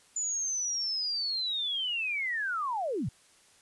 sine linear sweep, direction down, 7040 to 89.1 Hz, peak -29 dBFS, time 0.16-3.09 s, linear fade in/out 5 ms, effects white hiss -61 dBFS RMS until 3.61 s + resampled to 24000 Hz

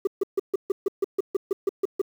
sine tone bursts, 392 Hz, G4, in tune, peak -16 dBFS, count 13, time 0.05-2.016 s, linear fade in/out 5 ms, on 22 ms, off 140 ms, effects tanh soft clip ceiling -18 dBFS + 8-bit

